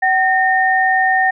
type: tone pair together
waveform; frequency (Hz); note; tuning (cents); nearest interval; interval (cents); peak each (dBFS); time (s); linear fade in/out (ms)
sine; 758.8 / 1831; F#5 / A#6; +43 / -32; octave + minor third; 1525; -14; 0.02-1.31; 10
effects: none